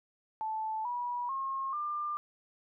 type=tone with pitch steps; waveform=sine; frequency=875 / 970.9 / 1077.3 / 1195.3 Hz; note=A5 / B5 / C#6 / D6; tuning=-10 / -30 / -50 / +30 cents; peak=-32 dBFS; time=0.41-2.17 s; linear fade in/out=0 ms; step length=440 ms; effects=none